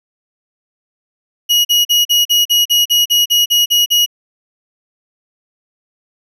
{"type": "tone bursts", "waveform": "35% pulse", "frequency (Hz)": 2900, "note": "F#7", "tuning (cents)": -35, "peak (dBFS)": -7, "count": 13, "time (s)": [1.49, 4.062], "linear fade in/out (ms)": 20, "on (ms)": 160, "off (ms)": 41, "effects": []}